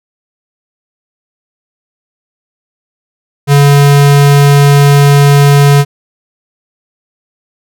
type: tone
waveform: square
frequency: 142.3 Hz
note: C#3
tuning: 46 cents sharp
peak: -3 dBFS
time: 3.47-5.85 s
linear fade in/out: 50 ms
effects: none

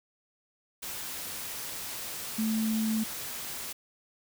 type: tone in noise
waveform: sine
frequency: 220.1 Hz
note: A3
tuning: 1 cent sharp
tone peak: -26 dBFS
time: 2.38-3.04 s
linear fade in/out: 10 ms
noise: white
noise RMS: -38 dBFS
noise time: 0.82-3.73 s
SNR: +9 dB
effects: none

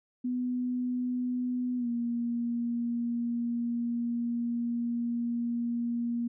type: tone with pitch glide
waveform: sine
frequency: 248.6 to 236.6 Hz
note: B3 to A#3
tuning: +12 to +26 cents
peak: -28 dBFS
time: 0.24-6.28 s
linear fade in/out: 10 ms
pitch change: -86 cents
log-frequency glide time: 1.77-1.88 s
effects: none

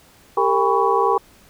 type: tone cluster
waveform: sine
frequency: 396.8 / 459.6 / 803 / 989 / 1119 Hz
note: G4 / A#4 / G5 / B5 / C#6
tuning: +21 / -25 / +41 / +2 / +16 cents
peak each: -21 dBFS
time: 0.37-1.18 s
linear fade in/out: 5 ms
effects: pink hiss -51 dBFS RMS until 1.49 s

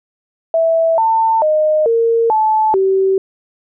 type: tone with pitch steps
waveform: sine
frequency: 656 / 896 / 616 / 459.7 / 869 / 383.9 Hz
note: E5 / A5 / D#5 / A#4 / A5 / G4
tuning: -9 / +31 / -17 / -24 / -22 / -36 cents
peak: -10 dBFS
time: 0.54-3.18 s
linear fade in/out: 2 ms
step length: 440 ms
effects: none

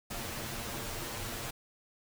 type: noise with comb filter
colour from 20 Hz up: pink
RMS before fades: -39 dBFS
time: 0.1-1.51 s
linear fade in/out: 10 ms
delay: 8.7 ms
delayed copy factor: +0.75
effects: none

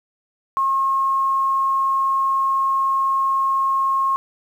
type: tone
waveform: sine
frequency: 1079 Hz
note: C#6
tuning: 47 cents flat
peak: -16 dBFS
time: 0.57-4.16 s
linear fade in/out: 0 ms
effects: 8-bit

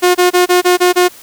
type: tone bursts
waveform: sawtooth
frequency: 358.9 Hz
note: F4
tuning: 47 cents sharp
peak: -3 dBFS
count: 7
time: 0.02-1.086 s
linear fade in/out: 20 ms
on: 130 ms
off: 26 ms
effects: white hiss -38 dBFS RMS until 1.22 s

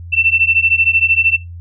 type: beating tone pair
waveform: sine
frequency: 2675 / 2688 Hz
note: E7 / E7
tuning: +25 / +33 cents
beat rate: 13 Hz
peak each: -13 dBFS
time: 0.12-1.37 s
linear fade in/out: 20 ms
effects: noise-tail reverb RT60 0.2 s tail -19 dB re dry + added 86 Hz sine -28 dBFS peak until 1.6 s

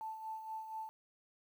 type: tone with tremolo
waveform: sine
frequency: 880 Hz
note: A5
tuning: in tune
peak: -39 dBFS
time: 0.01-0.89 s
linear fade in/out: 0 ms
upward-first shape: sine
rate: 4.2 Hz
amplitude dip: 55%
effects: 11-bit

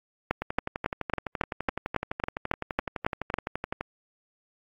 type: two click trains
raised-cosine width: 0.5 ms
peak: -9 / -15 dBFS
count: 12 / 41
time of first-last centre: 0.31-3.34 / 0.42-3.81 s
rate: 3.63 / 11.8 Hz
effects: AAC 64 kbps

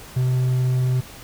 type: tone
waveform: triangle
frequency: 127.5 Hz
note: C3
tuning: 44 cents flat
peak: -15 dBFS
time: 0.16-1.01 s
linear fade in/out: 10 ms
effects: pink hiss -41 dBFS RMS until 1.23 s

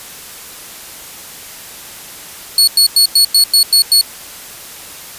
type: tone bursts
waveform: sawtooth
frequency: 4380 Hz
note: C#8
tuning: 22 cents flat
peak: -3 dBFS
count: 8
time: 2.58-4.012 s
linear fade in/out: 2 ms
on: 95 ms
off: 96 ms
effects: white hiss -32 dBFS RMS until 5.18 s + resampled to 32000 Hz

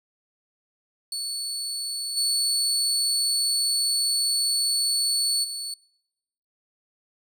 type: tone with level steps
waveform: 30% pulse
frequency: 4435 Hz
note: C#8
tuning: in tune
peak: -25 / -18 / -27 dBFS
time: 1.12-5.74 s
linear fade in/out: 2 ms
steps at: 2.16 / 5.43 s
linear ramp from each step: 20 ms
effects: noise-tail reverb RT60 0.9 s tail -25 dB re dry

